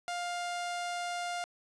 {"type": "tone", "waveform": "sawtooth", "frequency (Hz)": 703, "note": "F5", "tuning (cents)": 11, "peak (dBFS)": -30, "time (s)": [0.08, 1.44], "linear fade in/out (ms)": 0, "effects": ["resampled to 22050 Hz", "11-bit"]}